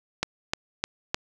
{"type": "click train", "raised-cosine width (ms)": 0.2, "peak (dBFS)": -7, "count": 4, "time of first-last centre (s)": [0.23, 1.145], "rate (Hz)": 3.28, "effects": []}